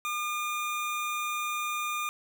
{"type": "tone", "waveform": "25% pulse", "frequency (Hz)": 1210, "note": "D#6", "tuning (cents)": -49, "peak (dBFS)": -26, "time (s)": [0.05, 2.09], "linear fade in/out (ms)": 0, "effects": []}